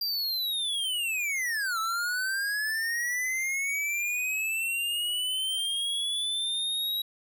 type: linear two-way sweep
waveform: square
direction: down then up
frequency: 4778 to 1304 to 3860 Hz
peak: -28 dBFS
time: 0.01-7.02 s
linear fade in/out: 5 ms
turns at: 1.79 s
effects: none